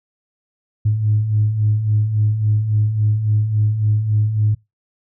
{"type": "beating tone pair", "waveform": "sine", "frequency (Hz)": [103.83, 107.43], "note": ["G#2", "A2"], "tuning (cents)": [0, -41], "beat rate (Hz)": 3.6, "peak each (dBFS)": [-22, -14], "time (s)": [0.85, 4.55], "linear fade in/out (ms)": 10, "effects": ["noise-tail reverb RT60 0.2 s tail -23 dB re dry", "tanh soft clip ceiling -7 dBFS"]}